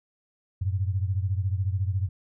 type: beating tone pair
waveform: sine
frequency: 92.5 / 106.5 Hz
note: F#2 / G#2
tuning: 0 / +44 cents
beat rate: 14 Hz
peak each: -25 / -29 dBFS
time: 0.61-2.09 s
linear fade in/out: 10 ms
effects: none